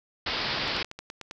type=low-pass noise; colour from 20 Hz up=white; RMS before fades=-30 dBFS; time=0.26-0.83 s; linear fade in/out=5 ms; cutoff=5100 Hz; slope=96 dB/octave
type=clicks; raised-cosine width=0.2 ms; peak=-21 dBFS; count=8; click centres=0.679 / 0.765 / 0.846 / 0.914 / 0.99 / 1.101 / 1.213 / 1.311 s
effects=none